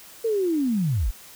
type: linear sweep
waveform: sine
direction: down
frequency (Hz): 466.4 to 34.65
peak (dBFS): -20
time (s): 0.24-1.11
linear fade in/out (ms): 10
effects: white hiss -46 dBFS RMS until 1.35 s